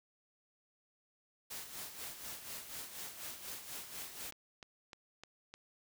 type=noise with tremolo; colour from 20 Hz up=white; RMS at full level=-44 dBFS; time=1.5-4.31 s; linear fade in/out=10 ms; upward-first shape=sine; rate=4.1 Hz; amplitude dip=60%
type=click train; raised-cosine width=0.2 ms; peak=-32 dBFS; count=6; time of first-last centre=4.02-5.54 s; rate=3.29 Hz
effects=none